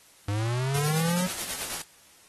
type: linear sweep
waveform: square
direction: up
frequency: 99.2 to 185 Hz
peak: -26 dBFS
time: 0.28-1.27 s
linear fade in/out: 5 ms
type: noise with tremolo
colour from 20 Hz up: white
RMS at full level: -31 dBFS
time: 0.74-1.82 s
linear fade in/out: 5 ms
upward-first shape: sine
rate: 9.3 Hz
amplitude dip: 50%
effects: white hiss -56 dBFS RMS until 2.28 s + AAC 32 kbps